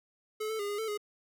square tone with pitch steps, 431.1 / 440.4 / 407.1 / 410.8 / 443 / 416.5 Hz, A4 / A4 / G#4 / G#4 / A4 / G#4, -35 / +2 / -35 / -19 / +12 / +5 cents, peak -33 dBFS, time 0.4-0.976 s, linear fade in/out 10 ms, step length 96 ms, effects none

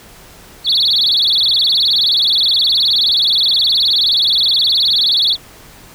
sine tone with vibrato, 3892 Hz, B7, 26 cents flat, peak -9 dBFS, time 0.64-5.37 s, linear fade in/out 50 ms, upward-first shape sine, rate 19 Hz, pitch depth 260 cents each way, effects tanh soft clip ceiling -5 dBFS + pink hiss -40 dBFS RMS until 5.94 s

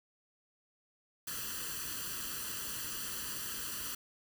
white noise with comb filter, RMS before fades -40 dBFS, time 1.27-3.95 s, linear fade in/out 5 ms, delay 0.67 ms, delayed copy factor +0.8, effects none

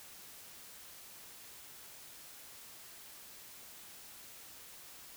silence, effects white hiss -53 dBFS RMS until 5.16 s

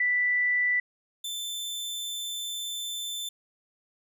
sine / sawtooth tone pair in turn, 1975.5 / 3539 Hz, B6 / A7, 0 / +9 cents, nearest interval minor seventh, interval 1009 cents, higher second, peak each -22 / -29 dBFS, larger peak first, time 0-0.8 / 1.24-3.29 s, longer second, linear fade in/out 5 ms, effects none

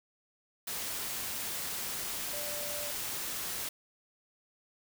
sine tone in noise, 587 Hz, D5, 1 cent flat, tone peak -42 dBFS, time 2.33-2.91 s, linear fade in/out 5 ms, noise white, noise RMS -37 dBFS, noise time 0.67-3.69 s, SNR -8 dB, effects none

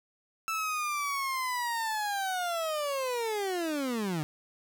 30% pulse linear sweep, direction down, 1326 to 145.6 Hz, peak -27 dBFS, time 0.48-4.23 s, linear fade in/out 0 ms, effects none

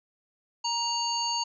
harmonic tone with a mistuned harmonic, 940 Hz, A#5, 14 cents sharp, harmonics 1 / 3 / 5 / 7, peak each -30 / -36 / -30 / -35 dBFS, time 0.64-1.44 s, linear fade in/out 10 ms, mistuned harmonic 5, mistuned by -59 cents, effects none

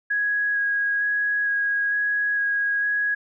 sine tone with vibrato, 1656 Hz, G#6, 5 cents flat, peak -20 dBFS, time 0.1-3.15 s, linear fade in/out 10 ms, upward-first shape square, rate 1.1 Hz, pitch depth 9 cents each way, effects none

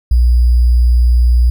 sine tone with sample-and-hold, 60 Hz, B1, 49 cents flat, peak -6 dBFS, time 0.11-1.5 s, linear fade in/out 5 ms, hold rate 4900 Hz, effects none

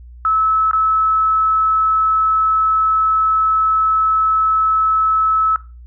sine tone with dropouts, 1300 Hz, E6, 24 cents flat, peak -12 dBFS, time 0.25-5.56 s, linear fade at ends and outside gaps 1 ms, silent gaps 0.712-0.732 s, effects noise-tail reverb RT60 0.3 s tail -17 dB re dry + added 60 Hz sine -35 dBFS peak until 5.86 s

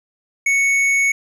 triangle tone with hard clipping, 2217 Hz, C#7, in tune, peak -15 dBFS, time 0.46-1.12 s, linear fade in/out 5 ms, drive 11 dB, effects none

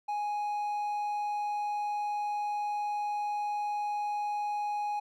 triangle tone, 830.6 Hz, G#5, in tune, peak -28 dBFS, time 0.08-5 s, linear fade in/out 10 ms, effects none

